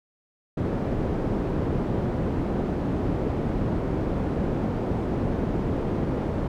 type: low-pass noise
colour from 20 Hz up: white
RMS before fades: -26 dBFS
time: 0.57-6.48 s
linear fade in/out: 5 ms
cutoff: 340 Hz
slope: 12 dB/octave
effects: none